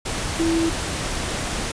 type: tone in noise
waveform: sine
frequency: 329.6 Hz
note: E4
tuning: in tune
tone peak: -18 dBFS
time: 0.39-0.7 s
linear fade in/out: 10 ms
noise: pink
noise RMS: -26 dBFS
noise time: 0.05-1.72 s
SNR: +5 dB
effects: resampled to 22050 Hz